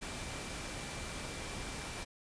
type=tone in noise; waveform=sine; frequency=2349 Hz; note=D7; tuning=in tune; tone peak=-52 dBFS; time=0.01-2.05 s; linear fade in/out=20 ms; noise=pink; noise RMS=-42 dBFS; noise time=0.01-2.05 s; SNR=-13 dB; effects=resampled to 22050 Hz